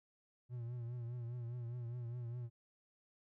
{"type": "tone with vibrato", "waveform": "triangle", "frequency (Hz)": 120, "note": "B2", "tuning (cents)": -49, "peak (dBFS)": -39, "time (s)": [0.49, 2.5], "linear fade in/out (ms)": 50, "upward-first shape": "triangle", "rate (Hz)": 4.9, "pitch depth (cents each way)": 71, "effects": []}